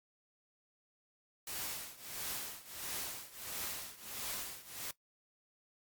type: noise with tremolo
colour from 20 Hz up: white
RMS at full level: -39 dBFS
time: 1.47-4.91 s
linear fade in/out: 2 ms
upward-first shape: triangle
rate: 1.5 Hz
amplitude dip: 90%
effects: noise-tail reverb RT60 0.1 s tail -17 dB re dry + Opus 48 kbps